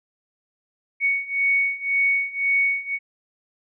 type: beating tone pair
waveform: sine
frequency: 2226 / 2227.9 Hz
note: C#7 / C#7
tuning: +7 / +8 cents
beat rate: 1.9 Hz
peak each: -23 / -21 dBFS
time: 1-2.99 s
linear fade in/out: 50 ms
effects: none